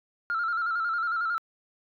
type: tone with vibrato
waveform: sine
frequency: 1368 Hz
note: F6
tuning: 36 cents flat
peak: -24 dBFS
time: 0.3-1.38 s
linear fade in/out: 0 ms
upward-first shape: square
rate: 11 Hz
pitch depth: 55 cents each way
effects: tanh soft clip ceiling -22 dBFS